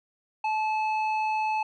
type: tone with low-pass filter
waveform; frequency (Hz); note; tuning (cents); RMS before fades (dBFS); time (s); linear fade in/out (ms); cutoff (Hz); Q
square; 866; A5; -28; -27; 0.44-1.63; 5; 2200; 1.6
effects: none